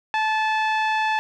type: tone with low-pass filter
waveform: sawtooth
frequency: 870 Hz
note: A5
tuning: 20 cents flat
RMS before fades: -22 dBFS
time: 0.14-1.19 s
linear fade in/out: 0 ms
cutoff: 2700 Hz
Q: 1.2
effects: none